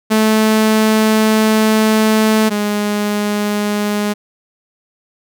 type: tone pair in turn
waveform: sawtooth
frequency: 217.8 / 207.5 Hz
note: A3 / G#3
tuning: -17 / -1 cents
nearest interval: minor second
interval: 84 cents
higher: first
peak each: -6 / -11 dBFS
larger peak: first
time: 0.1-2.5 / 2.5-4.14 s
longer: first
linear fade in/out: 20 ms
effects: none